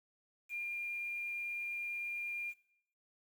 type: tone with quantisation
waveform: sine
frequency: 2403 Hz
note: D7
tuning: 39 cents sharp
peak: -37 dBFS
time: 0.49-2.54 s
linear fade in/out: 50 ms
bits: 10
effects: noise-tail reverb RT60 0.7 s tail -17 dB re dry